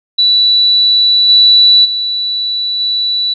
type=tone with level steps; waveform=sine; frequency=3951 Hz; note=B7; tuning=in tune; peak=-6 / -3 / -13 / -11 dBFS; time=0.18-3.34 s; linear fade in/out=10 ms; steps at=1.28 / 1.84 / 2.79 s; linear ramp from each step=20 ms; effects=none